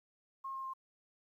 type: tone with pitch steps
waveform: sine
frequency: 1075 / 1067 / 1059 Hz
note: C6 / C6 / C6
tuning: +47 / +34 / +21 cents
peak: -39 dBFS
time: 0.44-0.737 s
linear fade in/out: 10 ms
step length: 99 ms
effects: 12-bit